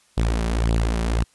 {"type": "tone with flanger", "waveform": "sawtooth", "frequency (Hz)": 56.5, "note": "A1", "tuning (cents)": 47, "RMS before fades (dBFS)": -21, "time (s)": [0.17, 1.24], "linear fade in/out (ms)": 10, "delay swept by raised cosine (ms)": [0.23, 5.23], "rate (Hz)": 1.8, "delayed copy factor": 0.7, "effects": ["white hiss -59 dBFS RMS until 1.34 s", "resampled to 24000 Hz"]}